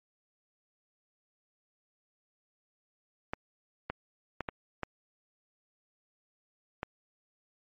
clicks, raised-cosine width 0.5 ms, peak -18 dBFS, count 6, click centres 3.335 / 3.9 / 4.407 / 4.488 / 4.833 / 6.831 s, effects MP3 32 kbps

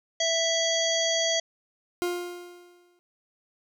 harmonic tone, 659.3 Hz, E5, in tune, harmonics 1 / 3 / 5 / 7 / 9 / 10, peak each -27 / -32 / -28 / -32 / -32 / -33 dBFS, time 0.2-1.4 s, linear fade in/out 5 ms
40% pulse tone with exponential decay, 352.8 Hz, F4, 18 cents sharp, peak -23 dBFS, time 2.02-2.99 s, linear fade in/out 0 ms, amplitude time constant 210 ms
effects none

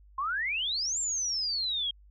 sine exponential two-way sweep, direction up then down, 1036 to 7500 to 3204 Hz, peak -28 dBFS, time 0.18-1.91 s, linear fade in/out 5 ms, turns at 0.99 s, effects added 50 Hz sine -53 dBFS peak until 2.1 s

